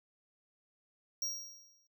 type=tone with exponential decay; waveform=square; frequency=5640 Hz; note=F8; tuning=16 cents sharp; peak=-33 dBFS; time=1.22-1.87 s; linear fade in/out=2 ms; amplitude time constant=140 ms; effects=noise-tail reverb RT60 0.1 s tail -19 dB re dry